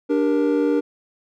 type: chord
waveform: triangle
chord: G minor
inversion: second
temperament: just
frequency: 294 / 392 / 470.4 Hz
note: D4 / G4 / Bb4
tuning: +2 / 0 / +16 cents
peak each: -17 / -23 / -19 dBFS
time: 0.09-0.81 s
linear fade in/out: 20 ms
effects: none